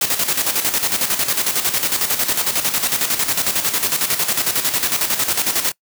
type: noise with tremolo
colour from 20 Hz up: white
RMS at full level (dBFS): -17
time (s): 0.01-5.72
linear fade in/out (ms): 5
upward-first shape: square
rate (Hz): 11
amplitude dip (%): 60
effects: noise-tail reverb RT60 0.1 s tail -23 dB re dry + high-pass 100 Hz 12 dB/octave